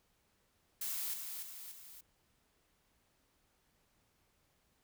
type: noise with echo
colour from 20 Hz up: blue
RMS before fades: -39 dBFS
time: 0.81-1.14 s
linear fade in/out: 5 ms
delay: 290 ms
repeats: 3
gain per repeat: -5 dB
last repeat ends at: 2.01 s
effects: pink hiss -75 dBFS RMS until 4.83 s